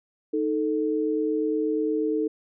sine tone pair together, 311.6 / 440 Hz, D#4 / A4, +3 / 0 cents, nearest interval tritone, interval 597 cents, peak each -25 dBFS, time 0.33-2.28 s, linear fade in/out 10 ms, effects none

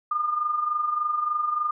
sine tone with amplitude modulation, 1213 Hz, D#6, 44 cents flat, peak -20 dBFS, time 0.11-1.71 s, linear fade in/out 5 ms, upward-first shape sine, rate 23.4 Hz, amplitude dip 60%, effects none

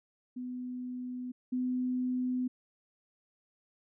sine tone pair in turn, 250 / 252.2 Hz, B3 / B3, +21 / +36 cents, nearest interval unison, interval 15 cents, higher second, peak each -36 / -29 dBFS, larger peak second, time 0.36-1.32 / 1.52-2.48 s, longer neither, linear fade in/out 10 ms, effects none

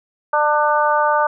harmonic tone, 298.5 Hz, D4, 28 cents sharp, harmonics 2 / 3 / 4 / 5, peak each -19 / -17 / -19 / -22 dBFS, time 0.33-1.27 s, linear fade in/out 5 ms, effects none

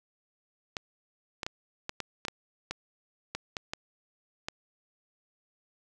clicks, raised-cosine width 0.2 ms, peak -16 dBFS, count 12, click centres 0.768 / 1.432 / 1.465 / 1.894 / 2.003 / 2.251 / 2.283 / 2.71 / 3.35 / 3.568 / 3.735 / 4.485 s, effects none

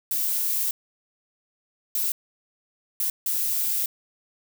violet noise bursts at uneven times, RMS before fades -25 dBFS, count 4, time 0.11-0.71 / 1.95-2.12 / 3-3.1 / 3.26-3.86 s, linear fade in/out 2 ms, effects none

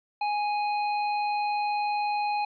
sine tone with hard clipping, 830.6 Hz, G#5, in tune, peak -27 dBFS, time 0.21-2.45 s, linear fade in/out 5 ms, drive 13 dB, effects resampled to 11025 Hz

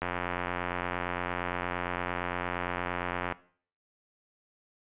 click train, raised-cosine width 0.5 ms, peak -16 dBFS, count 294, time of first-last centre 0.02-3.323 s, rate 88.7 Hz, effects noise-tail reverb RT60 0.5 s tail -18 dB re dry + resampled to 8000 Hz

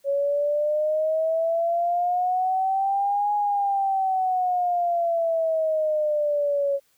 sine exponential two-way sweep, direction up then down, 554.4 to 830.6 to 554.4 Hz, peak -20 dBFS, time 0.04-6.8 s, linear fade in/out 50 ms, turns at 3.34 s, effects white hiss -65 dBFS RMS until 6.97 s

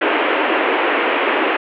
pink band-pass noise, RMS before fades -17 dBFS, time 0.01-1.57 s, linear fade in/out 10 ms, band 290 to 2900 Hz, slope 48 dB/octave, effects none

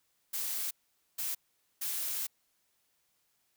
blue noise bursts at uneven times, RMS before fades -35 dBFS, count 3, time 0.33-0.71 / 1.18-1.35 / 1.81-2.27 s, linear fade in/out 10 ms, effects white hiss -75 dBFS RMS until 3.56 s

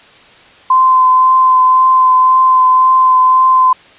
sine tone with vibrato, 1031 Hz, C6, 26 cents flat, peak -5 dBFS, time 0.7-3.73 s, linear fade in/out 5 ms, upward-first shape triangle, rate 1.9 Hz, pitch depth 14 cents each way, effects white hiss -41 dBFS RMS until 3.98 s + resampled to 8000 Hz

